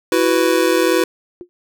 square chord, E suspended second, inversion none, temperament just, 329.6 / 370.8 / 494.4 Hz, E4 / F#4 / B4, 0 / +4 / +2 cents, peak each -18 dBFS, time 0.12-1.04 s, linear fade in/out 2 ms
sine tone with exponential decay, 353.9 Hz, F4, 23 cents sharp, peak -25 dBFS, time 1.41-1.49 s, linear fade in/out 0 ms, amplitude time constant 16 ms
effects none

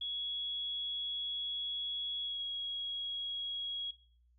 sine tone with pitch glide, 3350 to 3312 Hz, G#7 to G#7, +14 to -5 cents, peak -36 dBFS, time 0.01-3.91 s, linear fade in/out 5 ms, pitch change -19 cents, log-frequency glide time 2.22-2.41 s, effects noise-tail reverb RT60 0.5 s tail -18 dB re dry + added 60 Hz sine -65 dBFS peak until 4.38 s

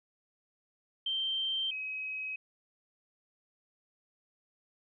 sine tone pair in turn, 3136 / 2542 Hz, G7 / D#7, 0 / +36 cents, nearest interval major third, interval 364 cents, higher first, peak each -30 / -35 dBFS, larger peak first, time 1.06-1.71 / 1.71-2.36 s, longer neither, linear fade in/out 5 ms, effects none

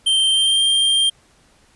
square tone with pitch glide, 3136 to 3183 Hz, G7 to G7, 0 to +26 cents, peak -14 dBFS, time 0.06-1.1 s, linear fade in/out 10 ms, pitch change +26 cents, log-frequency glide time 0.3-0.62 s, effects pink hiss -55 dBFS RMS until 1.75 s + resampled to 24000 Hz

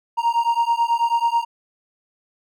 triangle beating tone pair, 929 / 938.2 Hz, A#5 / A#5, -6 / +11 cents, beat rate 9.2 Hz, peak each -18 dBFS, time 0.17-1.45 s, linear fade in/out 20 ms, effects none

